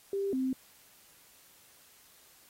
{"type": "tone pair in turn", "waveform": "sine", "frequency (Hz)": [395.4, 260.6], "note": ["G4", "C4"], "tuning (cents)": [15, -7], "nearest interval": "perfect fifth", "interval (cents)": 722, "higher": "first", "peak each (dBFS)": [-29, -28], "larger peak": "second", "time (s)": [[0.13, 0.33], [0.33, 0.53]], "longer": "neither", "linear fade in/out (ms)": 2, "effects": ["white hiss -60 dBFS RMS until 2.49 s", "AAC 48 kbps"]}